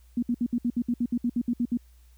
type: tone bursts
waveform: sine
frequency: 240 Hz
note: B3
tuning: 49 cents flat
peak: -22 dBFS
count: 14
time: 0.17-1.773 s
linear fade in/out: 5 ms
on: 56 ms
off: 63 ms
effects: added 60 Hz sine -52 dBFS peak until 2.17 s + white hiss -66 dBFS RMS until 2.17 s